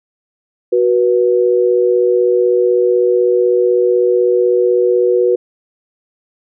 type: tone pair together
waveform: sine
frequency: 370 / 486 Hz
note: F#4 / B4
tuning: 0 / -28 cents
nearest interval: perfect fourth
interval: 472 cents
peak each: -12 dBFS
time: 0.72-5.36 s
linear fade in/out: 10 ms
effects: none